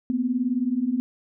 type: beating tone pair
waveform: sine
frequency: 236.4 / 255.4 Hz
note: A#3 / C4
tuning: +24 / -42 cents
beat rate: 19 Hz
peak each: -26 / -23 dBFS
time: 0.1-1 s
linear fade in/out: 0 ms
effects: none